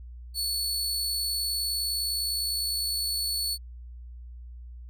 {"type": "tone with amplitude modulation", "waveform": "sawtooth", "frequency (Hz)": 4430, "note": "C#8", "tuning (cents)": -2, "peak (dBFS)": -23, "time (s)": [0.34, 3.58], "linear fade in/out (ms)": 50, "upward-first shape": "sine", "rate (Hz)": 59.7, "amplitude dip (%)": 25, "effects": ["added 60 Hz sine -40 dBFS peak until 4.89 s"]}